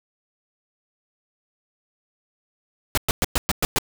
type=noise bursts; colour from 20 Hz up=pink; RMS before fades=-20 dBFS; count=7; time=2.95-3.785 s; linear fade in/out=0 ms; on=25 ms; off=110 ms; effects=none